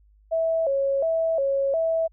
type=tone with vibrato; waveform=sine; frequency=599 Hz; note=D5; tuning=34 cents sharp; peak=-20 dBFS; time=0.31-2.08 s; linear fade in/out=20 ms; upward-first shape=square; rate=1.4 Hz; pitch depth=150 cents each way; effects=added 51 Hz sine -54 dBFS peak until 2.12 s